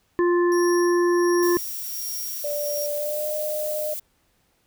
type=harmonic tone; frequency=350 Hz; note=F4; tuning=4 cents sharp; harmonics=1 / 3 / 5; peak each=-17 / -27 / -31 dBFS; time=0.19-1.57 s; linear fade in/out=0 ms
type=tone with tremolo; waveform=30% pulse; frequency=5620 Hz; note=F8; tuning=10 cents sharp; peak=-27 dBFS; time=0.52-2.86 s; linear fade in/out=0 ms; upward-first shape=sine; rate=1.4 Hz; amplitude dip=70%
type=noise; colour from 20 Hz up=violet; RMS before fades=-32 dBFS; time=1.42-4 s; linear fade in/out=10 ms
type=tone with pitch glide; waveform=sine; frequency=585 to 608.8 Hz; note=D5 to D#5; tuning=-7 to -38 cents; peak=-25 dBFS; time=2.44-3.94 s; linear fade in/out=5 ms; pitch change=+69 cents; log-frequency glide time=2.92-3.28 s
effects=pink hiss -66 dBFS RMS until 4.66 s